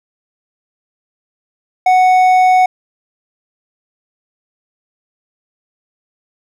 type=tone with hard clipping; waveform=triangle; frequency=740 Hz; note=F#5; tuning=in tune; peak=-8 dBFS; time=1.86-2.66 s; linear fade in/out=5 ms; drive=9 dB; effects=none